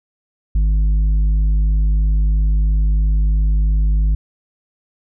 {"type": "tone with tanh clipping", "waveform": "sine", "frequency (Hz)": 51.5, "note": "G#1", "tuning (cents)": -14, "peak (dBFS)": -13, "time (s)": [0.55, 4.15], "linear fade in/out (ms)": 5, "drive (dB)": 6, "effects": []}